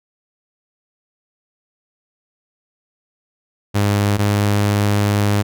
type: tone pair in turn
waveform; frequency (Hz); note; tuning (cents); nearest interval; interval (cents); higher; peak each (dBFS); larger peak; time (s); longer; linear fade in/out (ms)
sawtooth; 102 / 102.65; G#2 / G#2; -31 / -20; unison; 11; second; -10; neither; 3.74-4.18 / 4.18-5.43; second; 20
effects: none